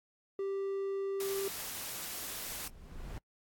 triangle tone, 392 Hz, G4, in tune, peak -31 dBFS, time 0.39-1.48 s, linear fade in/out 2 ms
white noise, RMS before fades -41 dBFS, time 1.2-2.68 s, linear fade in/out 2 ms
brown noise with exponential growth, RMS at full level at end -39 dBFS, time 1.93-3.18 s, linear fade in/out 1 ms, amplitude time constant 270 ms
effects noise-tail reverb RT60 0.1 s tail -26 dB re dry + AAC 64 kbps

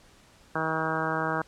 harmonic tone, 159.5 Hz, D#3, 43 cents sharp, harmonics 1 / 2 / 3 / 4 / 5 / 6 / 7 / 8 / 9 / 10, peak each -35 / -35 / -35 / -35 / -35 / -35 / -35 / -35 / -35 / -35 dBFS, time 0.55-1.42 s, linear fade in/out 5 ms, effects pink hiss -57 dBFS RMS until 1.47 s + low-pass 9000 Hz 12 dB/octave

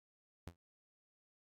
sawtooth tone with exponential decay, 86.1 Hz, F2, 24 cents flat, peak -39 dBFS, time 0.47-0.56 s, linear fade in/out 0 ms, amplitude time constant 19 ms, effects AAC 48 kbps

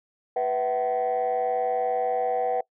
sine chord, B suspended fourth, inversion none, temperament equal with one note detuned, 493.9 / 659.3 / 759.5 Hz, B4 / E5 / F#5, 0 / 0 / +45 cents, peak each -25 / -28 / -24 dBFS, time 0.36-2.61 s, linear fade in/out 5 ms, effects noise-tail reverb RT60 0.1 s tail -23 dB re dry + tanh soft clip ceiling -18 dBFS

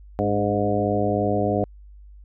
harmonic tone with a mistuned harmonic, 103 Hz, G#2, 14 cents flat, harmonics 1 / 2 / 3 / 4 / 5 / 6 / 7, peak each -27 / -27 / -27 / -27 / -27 / -27 / -27 dBFS, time 0.19-1.64 s, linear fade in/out 0 ms, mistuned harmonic 3, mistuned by -41 cents, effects added 50 Hz sine -42 dBFS peak until 2.24 s

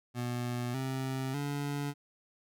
25% pulse tone with pitch steps, 122 / 132.28 / 143.42 Hz, B2 / C3 / D3, -21 / +19 / -41 cents, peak -29 dBFS, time 0.14-1.94 s, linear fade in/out 50 ms, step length 600 ms, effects none

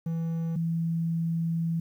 triangle / sine tone pair in turn, 164.81 / 165.69 Hz, E3 / E3, 0 / +9 cents, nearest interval unison, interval 9 cents, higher second, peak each -25 dBFS, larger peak neither, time 0.06-0.56 / 0.56-1.8 s, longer second, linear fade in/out 5 ms, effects 10-bit

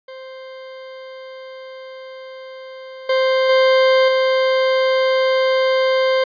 40% pulse tone with level steps, 523.3 Hz, C5, in tune, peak -32 / -13 / -10 / -13 dBFS, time 0.08-6.24 s, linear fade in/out 5 ms, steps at 3.09 / 3.49 / 4.08 s, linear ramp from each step 5 ms, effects resampled to 11025 Hz

